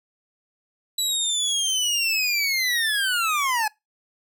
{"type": "linear sweep", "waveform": "25% pulse", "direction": "down", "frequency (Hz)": [3951, 830.6], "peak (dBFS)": -17, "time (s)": [0.98, 3.68], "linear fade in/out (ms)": 5, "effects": ["noise-tail reverb RT60 0.2 s tail -24 dB re dry"]}